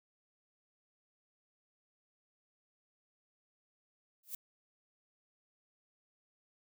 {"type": "noise with exponential growth", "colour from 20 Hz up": "violet", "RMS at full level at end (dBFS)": -36, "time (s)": [4.23, 4.35], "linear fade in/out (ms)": 5, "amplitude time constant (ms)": 26, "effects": []}